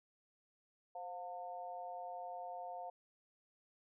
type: tone with amplitude modulation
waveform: sine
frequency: 711 Hz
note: F5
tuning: 31 cents sharp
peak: -39 dBFS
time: 0.95-2.9 s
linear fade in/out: 5 ms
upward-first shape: sine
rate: 189 Hz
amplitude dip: 95%
effects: none